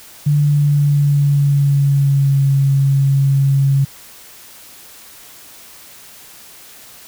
sine tone with pitch glide, 146.6 to 137.58 Hz, D3 to C#3, -3 to -13 cents, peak -10 dBFS, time 0.26-3.85 s, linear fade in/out 10 ms, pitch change -110 cents, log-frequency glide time 0.37-2.52 s, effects white hiss -40 dBFS RMS until 7.07 s

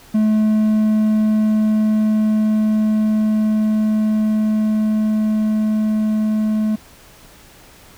triangle tone with level ramp, 215.4 Hz, A3, 37 cents flat, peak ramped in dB -10 to -13 dBFS, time 0.14-6.76 s, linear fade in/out 10 ms, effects pink hiss -45 dBFS RMS until 7.97 s

